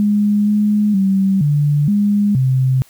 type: tone with pitch steps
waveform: sine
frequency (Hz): 207 / 209.2 / 193.4 / 146.3 / 204.9 / 130.5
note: G#3 / G#3 / G3 / D3 / G#3 / C3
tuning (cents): -5 / +13 / -23 / -6 / -23 / -4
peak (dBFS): -11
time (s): 0-2.82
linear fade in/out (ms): 0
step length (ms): 470
effects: white hiss -49 dBFS RMS until 2.89 s